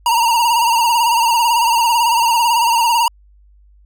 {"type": "tone with vibrato", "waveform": "square", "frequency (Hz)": 932.3, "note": "A#5", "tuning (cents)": 0, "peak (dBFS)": -12, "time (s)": [0.06, 3.08], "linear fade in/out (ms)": 2, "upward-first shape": "sine", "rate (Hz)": 18, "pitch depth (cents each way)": 64, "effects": ["added 50 Hz sine -45 dBFS peak until 3.85 s"]}